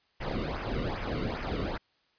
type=noise with flanger; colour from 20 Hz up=brown; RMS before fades=-33 dBFS; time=0.2-1.78 s; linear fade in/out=10 ms; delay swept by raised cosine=0.23 to 1.23 ms; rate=2.5 Hz; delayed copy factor=-0.75; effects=white hiss -70 dBFS RMS until 2.18 s + resampled to 11025 Hz